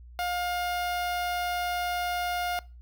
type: tone with notch filter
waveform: sawtooth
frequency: 710 Hz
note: F5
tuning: 28 cents sharp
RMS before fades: -30 dBFS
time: 0.19-2.59 s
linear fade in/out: 0 ms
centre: 7400 Hz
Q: 1.5
effects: noise-tail reverb RT60 0.3 s tail -22 dB re dry + added 60 Hz sine -45 dBFS peak until 2.81 s